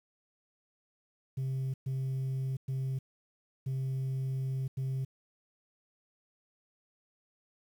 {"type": "tone bursts at uneven times", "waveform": "sine", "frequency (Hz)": 132.6, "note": "C3", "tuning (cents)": 23, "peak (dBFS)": -28, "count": 5, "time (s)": [[1.37, 1.74], [1.86, 2.57], [2.68, 2.99], [3.66, 4.68], [4.77, 5.05]], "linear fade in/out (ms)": 10, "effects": ["tanh soft clip ceiling -30 dBFS", "10-bit"]}